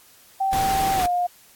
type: tone with pitch glide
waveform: sine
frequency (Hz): 775 to 710.7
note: G5 to F5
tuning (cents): -20 to +30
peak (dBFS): -19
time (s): 0.4-1.27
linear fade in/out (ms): 10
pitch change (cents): -150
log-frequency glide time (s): 0.96-1.05
type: noise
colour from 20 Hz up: pink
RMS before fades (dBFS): -28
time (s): 0.53-1.06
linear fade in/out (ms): 0
effects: white hiss -52 dBFS RMS until 1.55 s + AAC 64 kbps